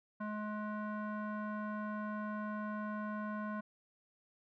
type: tone with low-pass filter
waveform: square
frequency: 211.5 Hz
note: G#3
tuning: 32 cents sharp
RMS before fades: -40 dBFS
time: 0.2-3.61 s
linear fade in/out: 10 ms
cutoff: 1300 Hz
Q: 5.4
effects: none